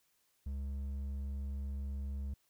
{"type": "tone with hard clipping", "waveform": "sine", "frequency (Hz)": 69.1, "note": "C#2", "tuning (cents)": -5, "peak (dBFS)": -38, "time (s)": [0.46, 2.34], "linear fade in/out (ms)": 5, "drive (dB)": 5, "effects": ["white hiss -75 dBFS RMS until 2.49 s"]}